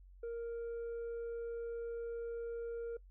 sine tone with tanh clipping, 466.2 Hz, A#4, in tune, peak -39 dBFS, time 0.23-2.97 s, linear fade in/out 5 ms, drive 2 dB, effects noise-tail reverb RT60 0.1 s tail -21 dB re dry + added 46 Hz sine -55 dBFS peak until 3.1 s

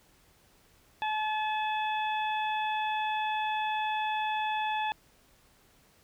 harmonic tone, 860 Hz, A5, 40 cents flat, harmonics 1 / 2 / 3 / 4, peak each -29 / -38 / -38 / -41 dBFS, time 1.02-4.92 s, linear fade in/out 0 ms, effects pink hiss -63 dBFS RMS until 6.03 s

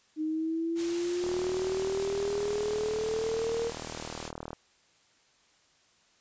sine linear sweep, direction up, 308.3 to 466.2 Hz, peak -28 dBFS, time 0.16-3.72 s, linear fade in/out 50 ms
white noise, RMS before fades -40 dBFS, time 0.75-4.32 s, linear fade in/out 50 ms
click train, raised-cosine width 1 ms, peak -24 dBFS, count 131, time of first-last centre 1.24-4.531 s, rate 39.5 Hz
effects white hiss -65 dBFS RMS until 6.2 s + resampled to 16000 Hz

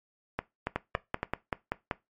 two click trains, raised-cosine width 0.5 ms, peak -14 / -13 dBFS, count 4 / 7, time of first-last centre 0.39-1.23 / 0.76-1.912 s, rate 3.57 / 5.21 Hz, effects noise-tail reverb RT60 0.2 s tail -19 dB re dry + MP3 64 kbps

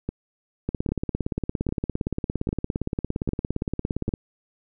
two click trains, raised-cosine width 3 ms, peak -14 / -12 dBFS, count 6 / 61, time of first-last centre 0.09-4.09 / 0.69-4.138 s, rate 1.25 / 17.4 Hz, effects none

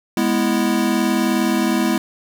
square chord, E major, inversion first, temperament equal, 207.7 / 246.9 / 329.6 Hz, G#3 / B3 / E4, 0 / 0 / 0 cents, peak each -21 dBFS, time 0.17-1.98 s, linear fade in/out 2 ms, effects none

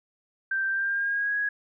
sine tone with pitch glide, 1568 to 1661.2 Hz, G6 to G#6, 0 to 0 cents, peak -24 dBFS, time 0.51-1.49 s, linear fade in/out 5 ms, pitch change +100 cents, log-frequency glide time 0.69-1.37 s, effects none

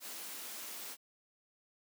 white high-pass noise, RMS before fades -45 dBFS, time 0-0.97 s, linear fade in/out 50 ms, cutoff 190 Hz, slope 48 dB/octave, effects none

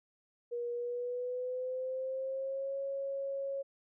sine tone with pitch glide, 478.3 to 549.4 Hz, A#4 to C#5, +44 to -16 cents, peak -34 dBFS, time 0.51-3.63 s, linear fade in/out 20 ms, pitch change +240 cents, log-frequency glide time 0.72-2.77 s, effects none

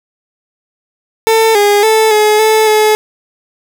30% pulse tone with pitch steps, 446.7 / 410 / 439.5 / 424.6 / 436.6 / 428.7 Hz, A4 / G#4 / A4 / G#4 / A4 / A4, +26 / -22 / -2 / +38 / -13 / -45 cents, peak -4 dBFS, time 1.27-2.95 s, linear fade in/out 0 ms, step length 280 ms, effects none

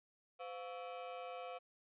35% pulse ring-modulated tone, 610 Hz, D#5, 34 cents flat, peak -40 dBFS, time 0.39-1.59 s, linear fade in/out 20 ms, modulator 98.9 Hz, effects resampled to 8000 Hz + 13-bit

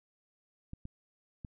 clicks, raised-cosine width 5 ms, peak -30 dBFS, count 3, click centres 0.734 / 0.854 / 1.448 s, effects none

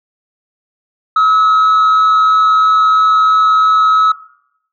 sine tone with frequency modulation, 1287 Hz, E6, 42 cents flat, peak -5 dBFS, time 1.16-4.12 s, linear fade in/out 5 ms, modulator 129 Hz, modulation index 0.26, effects noise-tail reverb RT60 0.7 s tail -17 dB re dry + tanh soft clip ceiling -6 dBFS

